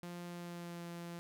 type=tone with pitch glide; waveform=sawtooth; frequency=174.61 to 171.51 Hz; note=F3 to F3; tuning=0 to -31 cents; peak=-40 dBFS; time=0.03-1.19 s; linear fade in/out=0 ms; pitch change=-31 cents; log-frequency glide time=0.25-0.85 s; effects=none